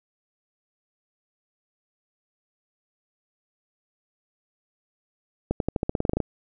accelerating click train, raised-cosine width 2 ms, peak -10 dBFS, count 13, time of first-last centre 5.51-6.203 s, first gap 92 ms, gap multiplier 0.91, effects none

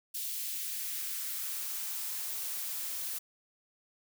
blue noise with high-pass filter sweep, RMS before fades -37 dBFS, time 0.14-3.19 s, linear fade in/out 10 ms, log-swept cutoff 3100 to 280 Hz, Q 1.1, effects none

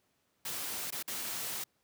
white noise with dropouts, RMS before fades -38 dBFS, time 0.45-1.64 s, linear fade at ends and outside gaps 5 ms, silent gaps 0.906-0.923 / 1.027-1.077 s, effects pink hiss -75 dBFS RMS until 1.83 s + high-pass 100 Hz 12 dB/octave

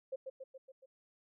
sine tone with echo, 528 Hz, C5, 16 cents sharp, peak -36 dBFS, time 0.12-0.16 s, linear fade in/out 10 ms, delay 140 ms, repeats 5, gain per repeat -4 dB, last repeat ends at 0.86 s, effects none

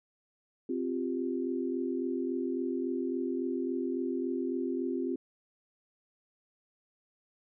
sine chord, C suspended fourth, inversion none, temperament just, 261.6 / 348.8 / 392.4 Hz, C4 / F4 / G4, 0 / -2 / +2 cents, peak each -33 / -34 / -37 dBFS, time 0.69-5.16 s, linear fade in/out 5 ms, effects none

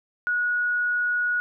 sine tone, 1457 Hz, F#6, 27 cents flat, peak -21 dBFS, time 0.27-1.4 s, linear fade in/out 0 ms, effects none

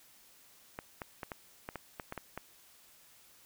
clicks, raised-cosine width 0.5 ms, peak -24 dBFS, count 10, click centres 0.789 / 1.018 / 1.232 / 1.318 / 1.689 / 1.757 / 1.998 / 2.124 / 2.177 / 2.376 s, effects white hiss -61 dBFS RMS until 3.45 s

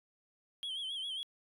sine tone with vibrato, 3205 Hz, G7, 38 cents sharp, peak -34 dBFS, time 0.63-1.23 s, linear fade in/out 0 ms, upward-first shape sine, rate 7.4 Hz, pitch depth 87 cents each way, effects tanh soft clip ceiling -36 dBFS

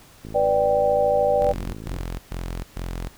click train, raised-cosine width 3 ms, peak -24 dBFS, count 96, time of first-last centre 0.25-2.006 s, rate 54.1 Hz
sine chord, G major, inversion first, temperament equal, 493.9 / 587.3 / 784 Hz, B4 / D5 / G5, 0 / 0 / 0 cents, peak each -22 / -19 / -23 dBFS, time 0.34-1.53 s, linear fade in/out 20 ms
sawtooth tone bursts, 43.44 Hz, F1, 8 cents flat, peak -24 dBFS, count 4, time 1.41-3.09 s, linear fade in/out 10 ms, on 330 ms, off 120 ms
effects pink hiss -50 dBFS RMS until 3.17 s

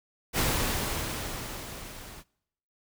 pink noise with level ramp, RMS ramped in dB -25 to -46 dBFS, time 0.33-2.24 s, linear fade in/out 50 ms, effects noise-tail reverb RT60 0.8 s tail -25 dB re dry

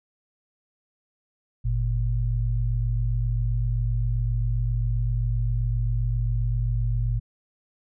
sine tone pair together, 48.95 / 116.54 Hz, G1 / A#2, -2 / 0 cents, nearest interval octave + minor third, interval 1502 cents, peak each -24 dBFS, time 1.64-7.2 s, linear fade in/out 20 ms, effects none

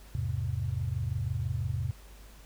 sine chord, E augmented, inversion none, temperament just, 82.41 / 103.01 / 128.76 Hz, E2 / G#2 / B#2, 0 / -14 / -27 cents, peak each -34 / -33 / -33 dBFS, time 0.15-1.91 s, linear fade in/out 0 ms, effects added 50 Hz sine -49 dBFS peak until 2.45 s + pink hiss -56 dBFS RMS until 2.45 s

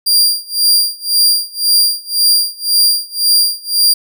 sawtooth tone with tremolo, 4773 Hz, D8, 27 cents sharp, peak -4 dBFS, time 0.06-3.94 s, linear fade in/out 10 ms, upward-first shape sine, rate 1.9 Hz, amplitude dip 95%, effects none

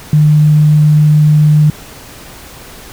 sine tone, 151.2 Hz, D#3, 49 cents flat, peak -4 dBFS, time 0.13-1.7 s, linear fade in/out 2 ms, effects pink hiss -33 dBFS RMS until 2.92 s

